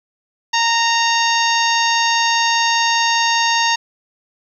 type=harmonic tone with a mistuned harmonic; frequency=925 Hz; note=A#5; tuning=14 cents flat; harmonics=1 / 2 / 3 / 4 / 5 / 6 / 7; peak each=-17 / -20 / -22 / -23 / -24 / -25 / -25 dBFS; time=0.53-3.76 s; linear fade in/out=10 ms; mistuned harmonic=6; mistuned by=-19 cents; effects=8-bit